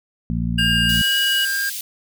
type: harmonic tone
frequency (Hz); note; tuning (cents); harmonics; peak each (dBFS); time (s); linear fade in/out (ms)
57.7; A#1; -17; 1 / 2 / 3 / 4; -25 / -26 / -23 / -26; 0.3-1.02; 0
type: tone with pitch glide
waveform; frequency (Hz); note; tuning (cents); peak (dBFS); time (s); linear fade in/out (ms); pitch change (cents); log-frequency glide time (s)
sine; 2832 to 2912; F7 to F#7; +23 to -28; -18; 0.58-1.45; 5; +49; 0.84-1.01
type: tone with vibrato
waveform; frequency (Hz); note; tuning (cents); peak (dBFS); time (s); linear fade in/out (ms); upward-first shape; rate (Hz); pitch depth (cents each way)
square; 1600; G6; +35; -21; 0.58-1.7; 10; triangle; 2.1; 9
type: high-pass noise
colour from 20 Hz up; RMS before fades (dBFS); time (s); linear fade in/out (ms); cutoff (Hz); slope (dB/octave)
white; -29; 0.89-1.81; 2; 2700; 24
effects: none